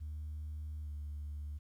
sine tone with pitch glide, 76.1 to 73.85 Hz, D#2 to D2, -38 to +10 cents, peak -38 dBFS, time 0-1.59 s, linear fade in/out 20 ms, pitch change -52 cents, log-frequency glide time 0.83-0.89 s, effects tanh soft clip ceiling -37 dBFS + 12-bit

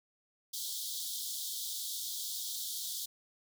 pink high-pass noise, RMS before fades -39 dBFS, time 0.53-3.06 s, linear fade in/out 10 ms, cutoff 3300 Hz, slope 96 dB/octave, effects none

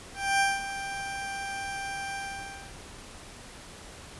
20% pulse tone with ADSR envelope, 788 Hz, G5, 9 cents sharp, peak -16 dBFS, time 0.14-2.77 s, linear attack 260 ms, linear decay 200 ms, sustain -12 dB, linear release 610 ms, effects pink hiss -46 dBFS RMS until 4.19 s + resampled to 24000 Hz

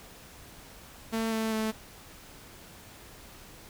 sawtooth tone with pitch steps, 224.6 / 221.8 / 219 Hz, A3 / A3 / A3, +36 / +14 / -8 cents, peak -24 dBFS, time 1.12-1.72 s, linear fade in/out 20 ms, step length 200 ms, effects pink hiss -50 dBFS RMS until 3.69 s

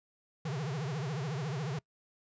square tone with vibrato, 144.6 Hz, D3, 27 cents flat, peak -34 dBFS, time 0.45-1.79 s, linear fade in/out 5 ms, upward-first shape triangle, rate 14 Hz, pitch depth 290 cents each way, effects noise-tail reverb RT60 0.1 s tail -24 dB re dry + resampled to 16000 Hz

